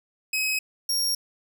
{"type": "tone pair in turn", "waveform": "sawtooth", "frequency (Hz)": [2544, 5571], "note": ["D#7", "F8"], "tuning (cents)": [38, -5], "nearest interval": "octave + major second", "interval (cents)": 1357, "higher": "second", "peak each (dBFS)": -20, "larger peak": "neither", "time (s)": [[0.33, 0.59], [0.89, 1.15]], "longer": "neither", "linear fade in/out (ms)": 5, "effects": []}